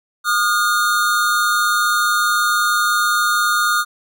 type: tone pair together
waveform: square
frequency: 1222.6 / 1427 Hz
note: D#6 / F6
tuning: -31 / +37 cents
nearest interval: minor third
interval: 268 cents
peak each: -18 dBFS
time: 0.24-3.85 s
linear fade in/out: 50 ms
effects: none